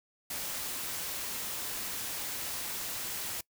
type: noise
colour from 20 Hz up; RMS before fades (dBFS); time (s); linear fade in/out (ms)
white; -37; 0.3-3.41; 5
effects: noise-tail reverb RT60 0.1 s tail -23 dB re dry